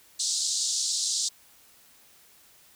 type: band-pass noise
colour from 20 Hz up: white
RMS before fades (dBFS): -28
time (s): 0.19-1.29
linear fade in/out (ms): 10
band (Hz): 3800 to 8100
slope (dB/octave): 48
effects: white hiss -57 dBFS RMS until 2.75 s